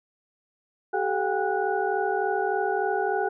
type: tone cluster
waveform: sine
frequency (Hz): 385.2 / 428.6 / 728 / 801 / 1472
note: G4 / A4 / F#5 / G5 / F#6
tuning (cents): -30 / -45 / -28 / +37 / -9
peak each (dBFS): -28 / -29 / -31 / -28 / -32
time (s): 0.93-3.29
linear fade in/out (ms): 10
effects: none